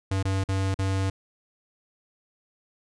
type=tone with dropouts; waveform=square; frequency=96.2 Hz; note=G2; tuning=32 cents flat; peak=-24 dBFS; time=0.11-1.1 s; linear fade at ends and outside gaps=5 ms; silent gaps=0.228-0.251 / 0.439-0.487 / 0.744-0.789 s; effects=resampled to 22050 Hz

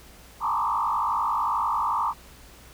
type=tone with frequency modulation; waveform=sine; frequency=1047 Hz; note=C6; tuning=1 cent sharp; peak=-22 dBFS; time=0.4-2.14 s; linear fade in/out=50 ms; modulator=51.2 Hz; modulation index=3.5; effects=added 60 Hz sine -51 dBFS peak until 2.73 s + pink hiss -50 dBFS RMS until 2.73 s

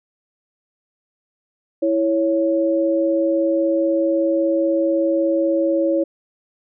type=tone pair together; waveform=sine; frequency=329.4 / 554.4 Hz; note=E4 / C#5; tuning=-1 / 0 cents; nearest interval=major sixth; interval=901 cents; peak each=-18 dBFS; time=1.82-6.04 s; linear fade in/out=10 ms; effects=none

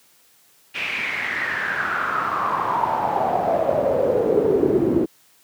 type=noise with band-pass filter sweep; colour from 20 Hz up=brown; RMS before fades=-21 dBFS; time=0.74-5.06 s; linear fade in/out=20 ms; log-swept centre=2600 to 320 Hz; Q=6.9; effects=white hiss -56 dBFS RMS until 5.43 s + high-pass 100 Hz 12 dB/octave

